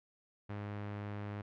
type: tone with low-pass filter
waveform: sawtooth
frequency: 102.9 Hz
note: G#2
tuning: 16 cents flat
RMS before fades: -42 dBFS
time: 0.49-1.42 s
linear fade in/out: 10 ms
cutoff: 2100 Hz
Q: 1
effects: none